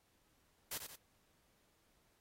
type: noise with echo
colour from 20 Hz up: white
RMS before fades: -42 dBFS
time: 0.71-0.78 s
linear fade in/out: 5 ms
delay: 89 ms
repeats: 2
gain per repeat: -6 dB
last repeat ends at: 0.958 s
effects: pink hiss -75 dBFS RMS until 2.2 s + AAC 48 kbps